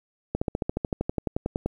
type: slowing click train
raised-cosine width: 2 ms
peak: -12 dBFS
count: 17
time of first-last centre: 0.35-1.66 s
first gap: 65 ms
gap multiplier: 1.03
effects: 9-bit